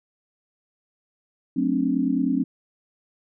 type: chord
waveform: sine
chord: D dominant seventh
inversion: first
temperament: just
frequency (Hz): 183.54 / 220.2 / 264.3 / 293.7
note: F#3 / A3 / C4 / D4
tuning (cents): -14 / +2 / +18 / 0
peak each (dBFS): -28 / -28 / -22 / -26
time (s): 1.56-2.44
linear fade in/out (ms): 10
effects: none